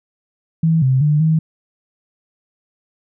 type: tone with pitch steps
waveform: sine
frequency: 162.4 / 131.1 / 149.4 / 158.9 Hz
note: E3 / C3 / D3 / D#3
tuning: -26 / +4 / +30 / +37 cents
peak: -11 dBFS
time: 0.63-1.39 s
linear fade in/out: 5 ms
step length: 190 ms
effects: none